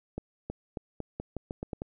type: accelerating click train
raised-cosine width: 2 ms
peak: -21 dBFS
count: 10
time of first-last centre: 0.18-1.819 s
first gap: 320 ms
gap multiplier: 0.85
effects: none